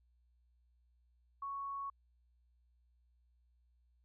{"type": "tone", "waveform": "sine", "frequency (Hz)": 1110, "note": "C#6", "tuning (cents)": 2, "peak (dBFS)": -39, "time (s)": [1.42, 1.9], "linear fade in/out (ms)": 5, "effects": ["added 60 Hz sine -69 dBFS peak until 4.04 s"]}